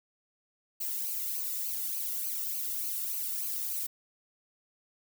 violet noise with flanger, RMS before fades -34 dBFS, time 0.8-3.87 s, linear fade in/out 10 ms, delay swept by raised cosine 0.55 to 1.27 ms, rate 3.4 Hz, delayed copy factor -0.8, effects none

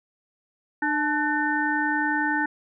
harmonic tone with a mistuned harmonic, 300 Hz, D4, 37 cents sharp, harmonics 1 / 3 / 5 / 6, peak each -27 / -27 / -27 / -27 dBFS, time 0.82-2.46 s, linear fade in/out 5 ms, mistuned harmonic 3, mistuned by -60 cents, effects none

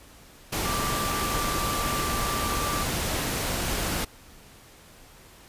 sine tone in noise, 1174.7 Hz, D6, in tune, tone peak -30 dBFS, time 0.65-2.84 s, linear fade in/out 10 ms, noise pink, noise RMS -28 dBFS, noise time 0.52-4.05 s, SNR -5 dB, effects pink hiss -51 dBFS RMS until 5.48 s + resampled to 32000 Hz

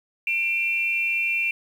sine tone pair together, 2373 / 2703 Hz, D7 / E7, +17 / +43 cents, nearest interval major second, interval 226 cents, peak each -23 / -25 dBFS, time 0.27-1.51 s, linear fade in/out 2 ms, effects 8-bit

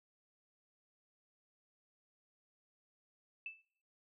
sine tone with exponential decay, 2637 Hz, E7, in tune, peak -38 dBFS, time 3.46-3.62 s, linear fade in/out 2 ms, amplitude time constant 33 ms, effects noise-tail reverb RT60 0.6 s tail -21 dB re dry

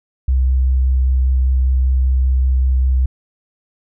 sine tone with vibrato, 64.6 Hz, C2, 21 cents flat, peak -11 dBFS, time 0.28-3.06 s, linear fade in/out 5 ms, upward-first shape square, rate 5.1 Hz, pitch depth 8 cents each way, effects none

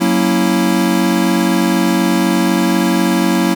square chord, F# dominant seventh, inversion none, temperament equal, 185 / 233.1 / 277.2 / 329.6 Hz, F#3 / A#3 / C#4 / E4, 0 / 0 / 0 / 0 cents, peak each -17 / -18 / -20 / -17 dBFS, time 0-3.55 s, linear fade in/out 20 ms, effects none

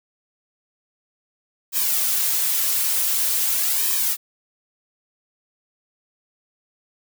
blue noise with flanger, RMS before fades -21 dBFS, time 1.72-4.17 s, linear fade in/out 50 ms, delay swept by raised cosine 1.4 to 6 ms, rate 0.46 Hz, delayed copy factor -0.75, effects none

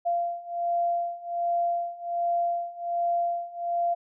sine beating tone pair, 690 / 691.3 Hz, F5 / F5, -21 / -18 cents, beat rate 1.3 Hz, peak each -29 / -27 dBFS, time 0.05-3.95 s, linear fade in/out 20 ms, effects none

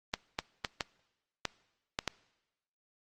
clicks, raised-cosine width 0.2 ms, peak -13 dBFS, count 7, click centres 0.139 / 0.389 / 0.648 / 0.808 / 1.453 / 1.989 / 2.077 s, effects noise-tail reverb RT60 1.0 s tail -22 dB re dry + Opus 24 kbps

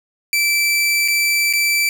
sawtooth tone with dropouts, 2328 Hz, D7, 16 cents flat, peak -11 dBFS, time 0.33-1.89 s, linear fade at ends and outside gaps 1 ms, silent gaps 1.079-1.083 / 1.528-1.535 s, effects none

